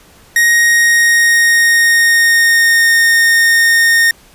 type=tone with pitch glide; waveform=45% pulse; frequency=1875 to 1840.7 Hz; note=A#6 to A#6; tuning=+10 to -22 cents; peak=-7 dBFS; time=0.36-4.11 s; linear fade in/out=2 ms; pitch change=-32 cents; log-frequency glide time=0.47-2.92 s; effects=pink hiss -44 dBFS RMS until 4.34 s + resampled to 32000 Hz